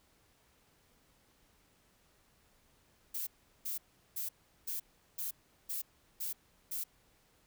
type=noise bursts; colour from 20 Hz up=violet; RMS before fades=-38 dBFS; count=8; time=3.14-6.84 s; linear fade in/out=10 ms; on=130 ms; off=380 ms; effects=pink hiss -69 dBFS RMS until 7.46 s